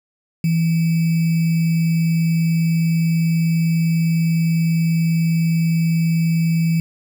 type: tone with sample-and-hold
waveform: sine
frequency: 164.81 Hz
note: E3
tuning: in tune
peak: -14 dBFS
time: 0.44-6.8 s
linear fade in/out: 2 ms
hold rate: 2450 Hz
effects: none